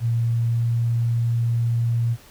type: tone with pitch glide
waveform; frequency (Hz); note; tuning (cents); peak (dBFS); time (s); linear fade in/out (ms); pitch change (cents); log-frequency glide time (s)
sine; 116.5 to 117.17; A#2 to A#2; -1 to +9; -18; 0-2.17; 50; +10; 0.4-0.67
effects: pink hiss -49 dBFS RMS until 2.3 s